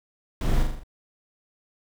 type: noise with echo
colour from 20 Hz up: brown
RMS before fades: -24 dBFS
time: 0.41-0.63 s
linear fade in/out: 2 ms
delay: 41 ms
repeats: 5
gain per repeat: -4 dB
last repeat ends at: 0.835 s
effects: none